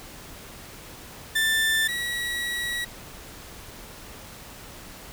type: tone pair in turn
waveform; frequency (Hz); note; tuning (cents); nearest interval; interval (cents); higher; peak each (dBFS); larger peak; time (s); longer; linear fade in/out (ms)
30% pulse; 1775 / 1923.9; A6 / B6; +15 / -46; minor second; 139; second; -18 / -24; first; 1.35-1.88 / 1.88-2.85; second; 10
effects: pink hiss -43 dBFS RMS until 5.12 s